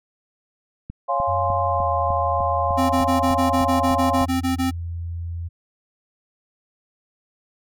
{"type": "click train", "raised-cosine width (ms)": 5, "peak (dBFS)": -20, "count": 12, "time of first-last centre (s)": [0.9, 4.213], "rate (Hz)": 3.32}
{"type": "chord", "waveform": "sine", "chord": "Db major seventh", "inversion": "none", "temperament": "equal", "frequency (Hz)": [554.4, 698.5, 830.6, 1046.5], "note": ["Db5", "F5", "Ab5", "C6"], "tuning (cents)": [0, 0, 0, 0], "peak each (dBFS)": [-26, -23, -27, -23], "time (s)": [1.08, 4.26], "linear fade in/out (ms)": 20}
{"type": "tone with pitch glide", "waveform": "sine", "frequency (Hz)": [92, 84.85], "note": ["F#2", "F2"], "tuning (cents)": [-9, -49], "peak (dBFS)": -26, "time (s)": [1.27, 5.49], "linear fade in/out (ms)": 20, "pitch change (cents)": -140, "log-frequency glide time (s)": [1.6, 1.89]}
{"type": "tone bursts", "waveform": "square", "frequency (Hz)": 261.6, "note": "C4", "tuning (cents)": 0, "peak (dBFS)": -20, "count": 13, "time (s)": [2.77, 4.712], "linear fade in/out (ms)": 20, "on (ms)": 130, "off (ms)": 21}
{"effects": []}